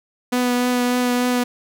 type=tone with vibrato; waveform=sawtooth; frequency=246.9 Hz; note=B3; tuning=in tune; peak=-13 dBFS; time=0.32-1.44 s; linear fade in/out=10 ms; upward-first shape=triangle; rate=3.4 Hz; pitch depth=15 cents each way; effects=none